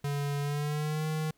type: tone with pitch glide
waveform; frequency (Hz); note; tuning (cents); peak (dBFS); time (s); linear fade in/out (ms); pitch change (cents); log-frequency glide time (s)
square; 143 to 155.94; D3 to D#3; -46 to +4; -30; 0.04-1.31; 5; +150; 0.41-1.06
effects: pink hiss -70 dBFS RMS until 1.37 s